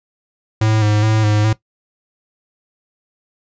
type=tone with vibrato; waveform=square; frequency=107.3 Hz; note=A2; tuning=43 cents flat; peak=-13 dBFS; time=0.61-1.53 s; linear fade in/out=5 ms; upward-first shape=square; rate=2.4 Hz; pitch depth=31 cents each way; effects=noise-tail reverb RT60 0.1 s tail -17 dB re dry + resampled to 16000 Hz